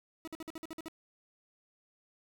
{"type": "tone bursts", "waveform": "40% pulse", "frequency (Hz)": 322.4, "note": "E4", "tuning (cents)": -38, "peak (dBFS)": -39, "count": 9, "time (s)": [0.25, 0.883], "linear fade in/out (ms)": 0, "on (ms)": 25, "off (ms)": 51, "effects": []}